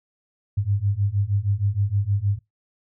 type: beating tone pair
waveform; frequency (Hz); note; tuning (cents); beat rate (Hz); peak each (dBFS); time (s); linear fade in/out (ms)
sine; 97.6 / 104; G2 / G#2; -7 / +3; 6.4; -23 / -22; 0.57-2.39; 10
effects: noise-tail reverb RT60 0.2 s tail -25 dB re dry